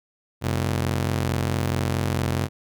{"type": "ring-modulated tone", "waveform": "sawtooth", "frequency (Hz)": 112.6, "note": "A2", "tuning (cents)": 40, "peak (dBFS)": -15, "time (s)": [0.41, 2.49], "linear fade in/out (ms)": 50, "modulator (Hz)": 22.3, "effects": []}